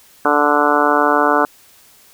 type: harmonic tone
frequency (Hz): 146.83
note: D3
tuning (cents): 0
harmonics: 2 / 3 / 4 / 5 / 6 / 7 / 8 / 9 / 10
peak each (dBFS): -20 / -20 / -20 / -20 / -20 / -20 / -20 / -20 / -20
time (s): 0.25-1.45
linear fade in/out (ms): 2
effects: white hiss -48 dBFS RMS until 2.13 s